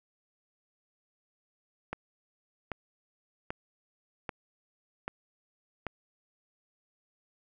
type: click train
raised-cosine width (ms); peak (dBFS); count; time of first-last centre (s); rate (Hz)
0.5; -19; 6; 1.93-5.867; 1.27
effects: none